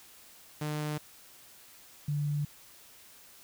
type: tone pair in turn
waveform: sawtooth / sine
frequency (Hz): 150.8 / 146.42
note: D3 / D3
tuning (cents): +46 / -5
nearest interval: minor second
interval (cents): 51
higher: first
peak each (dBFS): -28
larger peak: neither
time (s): 0.61-0.98 / 2.08-2.45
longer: neither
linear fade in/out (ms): 5
effects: white hiss -55 dBFS RMS until 3.43 s